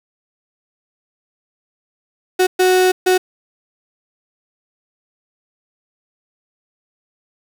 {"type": "tone bursts at uneven times", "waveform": "35% pulse", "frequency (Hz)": 369.1, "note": "F#4", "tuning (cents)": -4, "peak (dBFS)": -9, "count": 3, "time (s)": [[2.39, 2.47], [2.59, 2.92], [3.06, 3.18]], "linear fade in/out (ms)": 10, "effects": ["7-bit"]}